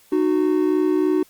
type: tone pair together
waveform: triangle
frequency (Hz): 306 / 369.2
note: D#4 / F#4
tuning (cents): -29 / -4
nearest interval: minor third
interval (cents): 325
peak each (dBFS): -17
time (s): 0.12-1.23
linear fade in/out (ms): 5
effects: white hiss -54 dBFS RMS until 1.29 s + Opus 48 kbps